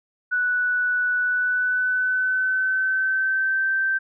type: tone with pitch glide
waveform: sine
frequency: 1480 to 1558.1 Hz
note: F#6 to G6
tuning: 0 to -11 cents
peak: -19 dBFS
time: 0.31-3.99 s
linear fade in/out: 20 ms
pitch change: +89 cents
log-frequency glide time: 1.19-3.71 s
effects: none